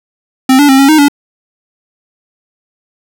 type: tone with pitch steps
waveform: square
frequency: 261.7 / 289.4 / 267.2 / 274.6 / 310.9 / 285.9 Hz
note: C4 / D4 / C4 / C#4 / D#4 / D4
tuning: 0 / -25 / +36 / -16 / -1 / -46 cents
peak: -4 dBFS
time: 0.49-1.084 s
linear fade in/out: 5 ms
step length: 99 ms
effects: none